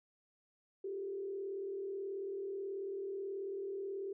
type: tone with frequency modulation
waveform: sine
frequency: 392 Hz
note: G4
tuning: in tune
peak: -38 dBFS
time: 0.84-4.13 s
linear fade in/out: 5 ms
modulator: 38.4 Hz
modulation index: 0.61
effects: none